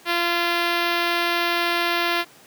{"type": "tone with notch filter", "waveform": "5% pulse", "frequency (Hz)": 344.1, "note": "F4", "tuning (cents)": -26, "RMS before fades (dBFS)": -22, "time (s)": [0.05, 2.25], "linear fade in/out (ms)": 50, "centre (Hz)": 8500, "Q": 0.54, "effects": ["pink hiss -49 dBFS RMS until 2.46 s", "high-pass 200 Hz 12 dB/octave"]}